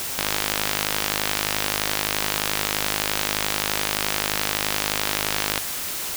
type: click train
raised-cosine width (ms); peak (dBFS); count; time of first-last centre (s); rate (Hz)
0.2; -3; 279; 0.19-5.578; 51.6
effects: white hiss -29 dBFS RMS until 6.16 s